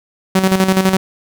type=tone with tremolo; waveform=sawtooth; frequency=189.3 Hz; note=F#3; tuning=40 cents sharp; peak=-5 dBFS; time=0.35-0.97 s; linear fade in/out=5 ms; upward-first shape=square; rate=12 Hz; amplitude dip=60%; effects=none